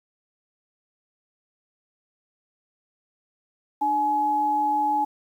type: tone pair together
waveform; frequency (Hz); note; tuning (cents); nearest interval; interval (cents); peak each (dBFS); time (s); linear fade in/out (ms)
sine; 299 / 845; D4 / G#5; +31 / +30; octave + tritone; 1799; -31 / -20; 3.81-5.05; 10
effects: 9-bit